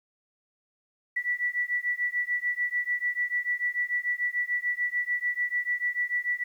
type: beating tone pair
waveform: sine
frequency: 1954 / 1960.8 Hz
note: B6 / B6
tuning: -19 / -13 cents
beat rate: 6.8 Hz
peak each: -29 dBFS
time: 1.16-6.44 s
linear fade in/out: 10 ms
effects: 10-bit